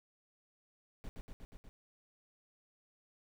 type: noise with echo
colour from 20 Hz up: brown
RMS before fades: -43 dBFS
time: 1.04-1.09 s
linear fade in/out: 0 ms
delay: 120 ms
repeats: 5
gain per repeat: -2 dB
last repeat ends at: 1.69 s
effects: none